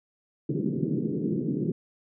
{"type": "band-pass noise", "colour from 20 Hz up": "pink", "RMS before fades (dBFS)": -28, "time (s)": [0.49, 1.72], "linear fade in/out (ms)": 5, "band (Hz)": [140, 400], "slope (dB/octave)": 48, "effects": []}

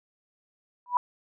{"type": "tone with exponential growth", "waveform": "sine", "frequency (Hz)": 981, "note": "B5", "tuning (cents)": -12, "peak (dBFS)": -15, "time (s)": [0.86, 0.97], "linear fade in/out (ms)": 1, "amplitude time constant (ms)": 23, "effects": []}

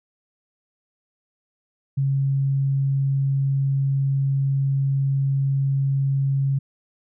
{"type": "tone", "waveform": "sine", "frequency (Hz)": 137, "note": "C#3", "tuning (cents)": -20, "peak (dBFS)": -18, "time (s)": [1.97, 6.59], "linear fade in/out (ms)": 10, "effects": []}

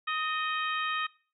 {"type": "harmonic tone with a mistuned harmonic", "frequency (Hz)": 627, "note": "D#5", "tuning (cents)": 13, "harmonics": [2, 3, 4, 5, 6], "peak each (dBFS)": [-31, -35, -37, -39, -41], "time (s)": [0.07, 1.07], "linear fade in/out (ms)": 10, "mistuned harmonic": 3, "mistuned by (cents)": -39, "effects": ["noise-tail reverb RT60 0.4 s tail -21 dB re dry"]}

